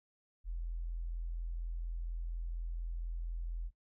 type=tone; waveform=sine; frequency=42.11 Hz; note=E1; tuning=38 cents sharp; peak=-36 dBFS; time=0.44-3.71 s; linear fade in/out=50 ms; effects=noise-tail reverb RT60 0.1 s tail -20 dB re dry